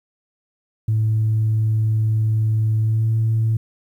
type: tone with pitch glide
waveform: sine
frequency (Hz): 109.5 to 111.74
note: A2 to A2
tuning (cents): -8 to +27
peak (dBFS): -14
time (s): 0.88-3.57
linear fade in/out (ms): 5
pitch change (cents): +35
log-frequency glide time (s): 2.79-3.1
effects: tanh soft clip ceiling -12 dBFS + 9-bit